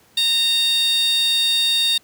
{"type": "tone with high-pass filter", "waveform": "15% pulse", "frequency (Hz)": 922, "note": "A#5", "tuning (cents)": -19, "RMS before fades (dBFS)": -18, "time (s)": [0.17, 1.98], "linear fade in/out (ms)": 5, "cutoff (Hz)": 3900, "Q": 6.5, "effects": ["pink hiss -54 dBFS RMS until 2.03 s", "high-pass 100 Hz 12 dB/octave"]}